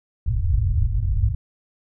white low-pass noise, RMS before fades -20 dBFS, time 0.26-1.35 s, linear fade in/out 5 ms, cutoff 110 Hz, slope 48 dB/octave, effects none

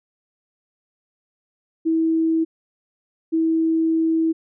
sine tone pair in turn, 324.2 / 324.2 Hz, E4 / E4, -29 / -29 cents, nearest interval unison, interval 0 cents, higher neither, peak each -16 dBFS, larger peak neither, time 1.85-2.45 / 3.32-4.33 s, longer second, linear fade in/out 20 ms, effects none

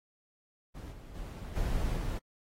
brown noise with level steps, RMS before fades -42 / -47 / -41 / -32 / -34 dBFS, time 0.74-2.19 s, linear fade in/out 20 ms, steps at 0.91 / 1.14 / 1.55 / 1.95 s, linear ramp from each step 20 ms, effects AAC 48 kbps

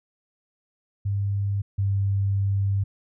sine tone pair in turn, 100 / 98.79 Hz, G2 / G2, +35 / +14 cents, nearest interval unison, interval 21 cents, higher first, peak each -22 / -20 dBFS, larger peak second, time 1.05-1.62 / 1.78-2.84 s, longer second, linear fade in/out 10 ms, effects none

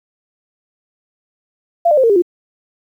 sine tone with pitch steps, 684 / 598.9 / 524.4 / 459.2 / 402 / 352 Hz, F5 / D5 / C5 / A#4 / G4 / F4, -36 / +34 / +4 / -26 / +44 / +14 cents, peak -8 dBFS, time 1.85-2.222 s, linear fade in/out 10 ms, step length 62 ms, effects 8-bit

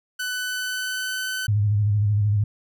sawtooth tone with pitch glide, 1498 to 1516.3 Hz, F#6 to F#6, +21 to +42 cents, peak -22 dBFS, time 0.19-1.47 s, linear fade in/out 10 ms, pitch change +21 cents, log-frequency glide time 0.35-1.25 s
sine tone with vibrato, 103.83 Hz, G#2, in tune, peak -17 dBFS, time 1.48-2.44 s, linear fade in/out 5 ms, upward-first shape square, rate 13 Hz, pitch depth 42 cents each way
effects none

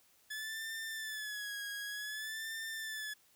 sawtooth tone with vibrato, 1718 Hz, A6, 42 cents flat, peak -36 dBFS, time 0.3-3.14 s, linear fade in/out 10 ms, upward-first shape sine, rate 0.54 Hz, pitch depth 74 cents each way, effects white hiss -68 dBFS RMS until 3.35 s

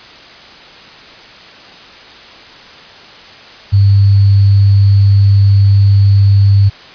sine tone with sample-and-hold, 99.6 Hz, G2, 28 cents sharp, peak -4 dBFS, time 3.72-6.7 s, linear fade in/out 20 ms, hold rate 4410 Hz, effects white hiss -35 dBFS RMS until 6.94 s + resampled to 11025 Hz

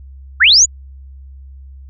sine linear sweep, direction up, 1244.5 to 7120 Hz, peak -5 dBFS, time 0.4-0.66 s, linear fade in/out 20 ms, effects added 67 Hz sine -33 dBFS peak until 1.89 s

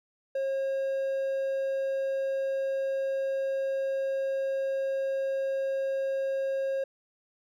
triangle tone, 540 Hz, C#5, 45 cents flat, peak -25 dBFS, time 0.35-6.84 s, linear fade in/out 5 ms, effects none

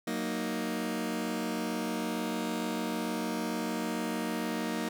sawtooth chord, D# minor, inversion first, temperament just, 186.68 / 233.3 / 311.1 Hz, F#3 / A#3 / D#4, +16 / +2 / 0 cents, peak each -34 / -30 / -32 dBFS, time 0.07-4.89 s, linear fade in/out 5 ms, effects none

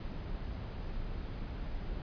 brown noise, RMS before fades -39 dBFS, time 0-2.02 s, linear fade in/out 2 ms, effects resampled to 11025 Hz

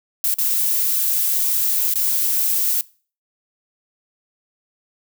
violet noise with dropouts, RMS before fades -19 dBFS, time 0.24-2.81 s, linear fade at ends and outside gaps 1 ms, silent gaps 0.341-0.385 / 1.938-1.956 s, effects noise-tail reverb RT60 0.4 s tail -22 dB re dry

